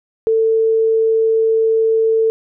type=tone; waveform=sine; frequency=446.4 Hz; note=A4; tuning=25 cents sharp; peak=-11 dBFS; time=0.27-2.3 s; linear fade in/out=0 ms; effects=none